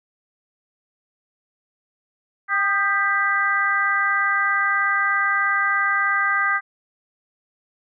harmonic tone with a mistuned harmonic, 395.2 Hz, G4, 14 cents sharp, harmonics 2 / 3 / 4 / 5, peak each -31 / -22 / -21 / -23 dBFS, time 2.48-6.61 s, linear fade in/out 50 ms, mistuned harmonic 3, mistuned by +55 cents, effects none

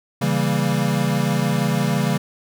square chord, C# diminished seventh, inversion none, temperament equal, 138.59 / 164.81 / 196 / 233.1 Hz, C#3 / E3 / G3 / Bb3, 0 / 0 / 0 / 0 cents, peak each -23 / -24 / -24 / -26 dBFS, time 0.21-2.18 s, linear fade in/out 10 ms, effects none

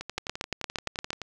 two click trains, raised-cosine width 0.2 ms, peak -12 / -18 dBFS, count 9 / 15, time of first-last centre 0.18-1.105 / 0.01-1.217 s, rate 8.65 / 11.6 Hz, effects none

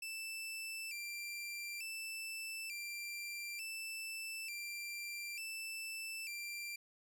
sawtooth tone with vibrato, 2503 Hz, D#7, 10 cents sharp, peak -39 dBFS, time 0.02-6.76 s, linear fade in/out 5 ms, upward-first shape square, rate 0.56 Hz, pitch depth 98 cents each way, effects none

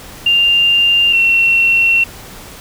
sine tone pair in turn, 2794 / 2721 Hz, F7 / F7, 0 / -46 cents, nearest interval unison, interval 46 cents, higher first, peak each -8 dBFS, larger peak neither, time 0.26-1.13 / 1.13-2.04 s, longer second, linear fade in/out 5 ms, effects pink hiss -34 dBFS RMS until 2.6 s

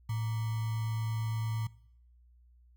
sine tone with sample-and-hold, 111.4 Hz, A2, 22 cents sharp, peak -30 dBFS, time 0.09-1.67 s, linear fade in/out 5 ms, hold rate 1050 Hz, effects noise-tail reverb RT60 0.7 s tail -22 dB re dry + added 60 Hz sine -58 dBFS peak until 2.76 s

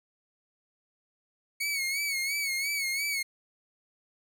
sawtooth tone with vibrato, 2217 Hz, C#7, in tune, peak -25 dBFS, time 1.6-3.23 s, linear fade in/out 10 ms, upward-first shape sine, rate 2.9 Hz, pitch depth 73 cents each way, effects none

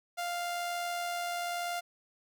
sawtooth tone with amplitude modulation, 698.5 Hz, F5, in tune, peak -28 dBFS, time 0.17-1.81 s, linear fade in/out 20 ms, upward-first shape sine, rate 80.9 Hz, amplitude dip 25%, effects none

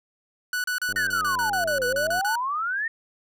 45% pulse tone bursts, 1480 Hz, F#6, in tune, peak -24 dBFS, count 13, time 0.53-2.356 s, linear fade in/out 2 ms, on 110 ms, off 33 ms
click train, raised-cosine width 2 ms, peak -30 dBFS, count 127, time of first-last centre 0.89-2.192 s, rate 96.8 Hz
sine exponential two-way sweep, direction down then up, 1864.7 to 482.8 to 1864.7 Hz, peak -24 dBFS, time 0.96-2.88 s, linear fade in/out 5 ms, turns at 1.86 s
effects none

